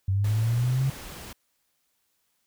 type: linear sweep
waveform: sine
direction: up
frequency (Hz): 94.2 to 136.7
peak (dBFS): -21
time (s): 0.08-0.9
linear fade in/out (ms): 5
type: noise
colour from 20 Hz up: pink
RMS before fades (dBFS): -41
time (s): 0.24-1.33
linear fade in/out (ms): 5
effects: white hiss -73 dBFS RMS until 2.46 s